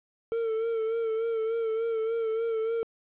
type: tone with vibrato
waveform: triangle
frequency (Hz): 451.1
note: A4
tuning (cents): +43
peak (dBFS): -24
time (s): 0.32-2.83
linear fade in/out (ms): 0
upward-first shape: sine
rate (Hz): 3.4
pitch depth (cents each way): 42
effects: resampled to 8000 Hz + 10-bit